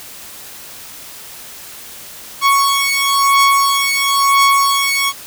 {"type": "beating tone pair", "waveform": "sawtooth", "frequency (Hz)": [1108.7, 1109.69], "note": ["C#6", "C#6"], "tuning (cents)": [0, 1], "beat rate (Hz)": 0.99, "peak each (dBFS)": -10, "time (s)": [2.41, 5.13], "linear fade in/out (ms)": 50, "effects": ["white hiss -34 dBFS RMS until 5.26 s"]}